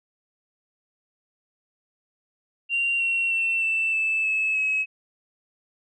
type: tone with pitch steps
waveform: sine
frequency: 2767 / 2732 / 2698 / 2663 / 2630 / 2597 / 2564 Hz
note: F7 / F7 / E7 / E7 / E7 / E7 / E7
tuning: -17 / -39 / +40 / +17 / -5 / -26 / -49 cents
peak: -20 dBFS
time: 2.69-4.86 s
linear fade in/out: 50 ms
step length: 310 ms
effects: tanh soft clip ceiling -16 dBFS